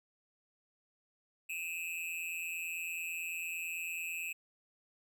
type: tone with amplitude modulation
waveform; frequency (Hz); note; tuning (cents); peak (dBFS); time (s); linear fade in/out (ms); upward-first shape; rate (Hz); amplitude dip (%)
square; 2583; E7; -36; -34; 1.49-4.33; 10; sine; 169; 90
effects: none